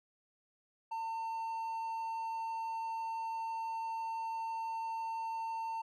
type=tone; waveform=triangle; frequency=903 Hz; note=A5; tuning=45 cents sharp; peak=-34 dBFS; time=0.91-5.82 s; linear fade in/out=10 ms; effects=none